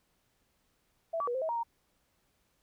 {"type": "tone with pitch steps", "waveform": "sine", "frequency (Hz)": [661, 1148, 483.1, 523, 640, 938, 929], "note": ["E5", "D6", "B4", "C5", "D#5", "A#5", "A#5"], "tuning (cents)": [5, -40, -38, -1, 49, 11, -6], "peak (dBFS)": -30, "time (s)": [1.13, 1.634], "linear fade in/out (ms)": 10, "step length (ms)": 72, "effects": ["pink hiss -74 dBFS RMS until 2.62 s"]}